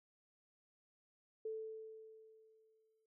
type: tone with exponential decay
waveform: sine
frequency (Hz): 440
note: A4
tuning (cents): 0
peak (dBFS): -39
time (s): 1.45-3.06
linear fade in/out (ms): 5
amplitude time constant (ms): 350
effects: none